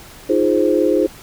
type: chord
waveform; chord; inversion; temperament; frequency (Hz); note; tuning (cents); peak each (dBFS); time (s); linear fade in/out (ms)
sine; F minor seventh; third; equal; 311.1 / 349.2 / 415.3 / 523.3; Eb4 / F4 / Ab4 / C5; 0 / 0 / 0 / 0; -18; 0.29-1.07; 10
effects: pink hiss -40 dBFS RMS until 1.22 s